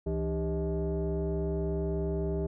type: tone with frequency modulation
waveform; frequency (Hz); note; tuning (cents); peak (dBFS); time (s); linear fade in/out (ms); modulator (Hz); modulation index
sine; 164.81; E3; 0; -27; 0.06-2.47; 10; 233; 1.5
effects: tanh soft clip ceiling -23 dBFS